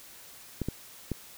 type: clicks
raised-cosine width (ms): 3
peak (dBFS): -17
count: 3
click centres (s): 0.617 / 0.686 / 1.117
effects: white hiss -50 dBFS RMS until 1.37 s